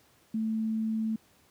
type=tone; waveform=sine; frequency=220.7 Hz; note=A3; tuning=5 cents sharp; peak=-27 dBFS; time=0.34-1.16 s; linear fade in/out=5 ms; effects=pink hiss -63 dBFS RMS until 1.5 s + high-pass 80 Hz 12 dB/octave